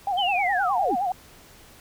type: tone with vibrato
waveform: sine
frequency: 760 Hz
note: F#5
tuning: 46 cents sharp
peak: -22 dBFS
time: 0.07-1.12 s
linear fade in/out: 2 ms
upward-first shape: sine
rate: 9.6 Hz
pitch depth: 130 cents each way
type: linear sweep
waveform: sine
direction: down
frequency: 3184 to 185.9 Hz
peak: -24 dBFS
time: 0.17-0.96 s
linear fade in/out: 20 ms
effects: pink hiss -50 dBFS RMS until 1.8 s